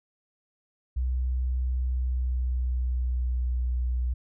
sine tone with pitch glide, 63.1 to 61.62 Hz, B1 to B1, +38 to -3 cents, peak -24 dBFS, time 0.96-4.14 s, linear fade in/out 10 ms, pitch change -41 cents, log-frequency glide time 1.79-3.55 s, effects none

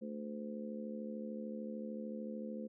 harmonic tone, 73.42 Hz, D2, in tune, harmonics 3 / 4 / 5 / 6 / 7, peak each -42 / -52 / -52 / -54 / -47 dBFS, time 0.01-2.68 s, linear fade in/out 20 ms, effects none

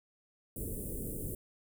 pink band-stop noise, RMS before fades -39 dBFS, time 0.56-1.35 s, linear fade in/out 2 ms, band 510 to 8700 Hz, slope 48 dB/octave, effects none

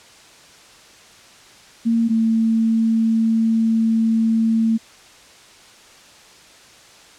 sine tone pair in turn, 229.6 / 224.9 Hz, A#3 / A3, -26 / +38 cents, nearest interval unison, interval 36 cents, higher first, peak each -14 dBFS, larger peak neither, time 1.85-2.09 / 2.09-4.78 s, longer second, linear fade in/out 20 ms, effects white hiss -46 dBFS RMS until 7.18 s + low-pass 7000 Hz 12 dB/octave

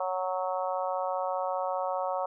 harmonic tone, 185 Hz, F#3, in tune, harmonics 3 / 4 / 5 / 6 / 7, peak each -32 / -33 / -35 / -37 / -40 dBFS, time 0-2.26 s, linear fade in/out 5 ms, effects none

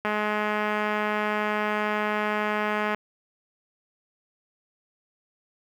click train, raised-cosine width 0.5 ms, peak -12 dBFS, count 612, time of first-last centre 0.05-2.946 s, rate 211 Hz, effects high-pass 80 Hz 12 dB/octave + 8-bit

